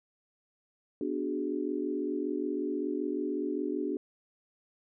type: chord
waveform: sine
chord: G# half-diminished seventh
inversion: first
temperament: equal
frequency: 246.9 / 293.7 / 370 / 415.3 Hz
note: B3 / D4 / F#4 / G#4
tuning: 0 / 0 / 0 / 0 cents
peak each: -38 / -33 / -35 / -37 dBFS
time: 1.01-3.97 s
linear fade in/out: 2 ms
effects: none